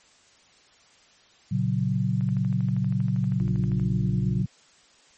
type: chord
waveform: sine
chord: F# major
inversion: first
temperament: equal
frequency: 116.54 / 138.59 / 185 Hz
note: A#2 / C#3 / F#3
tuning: 0 / 0 / 0 cents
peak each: -26 dBFS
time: 1.51-4.46 s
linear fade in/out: 10 ms
type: click train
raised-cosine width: 0.5 ms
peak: -32 dBFS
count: 21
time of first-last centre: 2.21-3.797 s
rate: 12.6 Hz
type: harmonic tone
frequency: 58.6 Hz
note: A#1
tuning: 10 cents sharp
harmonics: 1 / 3 / 5 / 6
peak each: -35 / -38 / -42 / -42 dBFS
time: 3.39-4.43 s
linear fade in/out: 20 ms
effects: white hiss -57 dBFS RMS until 5.17 s + MP3 32 kbps